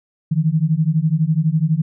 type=beating tone pair; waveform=sine; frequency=152.3 / 164.3 Hz; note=D#3 / E3; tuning=-37 / -5 cents; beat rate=12 Hz; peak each=-17 dBFS; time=0.31-1.82 s; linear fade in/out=10 ms; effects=none